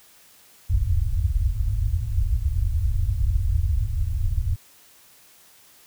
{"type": "low-pass noise", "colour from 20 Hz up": "white", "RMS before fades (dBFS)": -22, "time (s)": [0.69, 4.56], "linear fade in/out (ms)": 10, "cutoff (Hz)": 100, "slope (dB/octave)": 48, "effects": ["white hiss -53 dBFS RMS until 5.86 s"]}